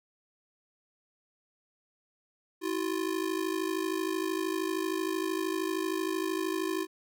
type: ring-modulated tone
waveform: square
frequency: 349.8 Hz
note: F4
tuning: 3 cents sharp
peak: -27 dBFS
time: 2.61-6.87 s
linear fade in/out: 50 ms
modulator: 26.5 Hz
effects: none